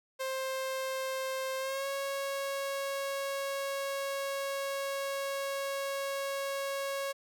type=tone with pitch glide; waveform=sawtooth; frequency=527 to 551.3 Hz; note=C5 to C#5; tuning=+12 to -10 cents; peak=-29 dBFS; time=0.19-7.13 s; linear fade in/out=20 ms; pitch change=+78 cents; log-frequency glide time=1.59-1.87 s; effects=none